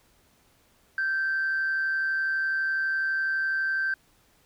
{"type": "tone with amplitude modulation", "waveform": "sine", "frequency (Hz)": 1560, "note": "G6", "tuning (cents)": -9, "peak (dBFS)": -21, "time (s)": [0.98, 3.94], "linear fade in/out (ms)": 2, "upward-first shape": "sine", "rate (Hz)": 152, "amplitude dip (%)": 40, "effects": ["tanh soft clip ceiling -20 dBFS", "pink hiss -63 dBFS RMS until 4.45 s"]}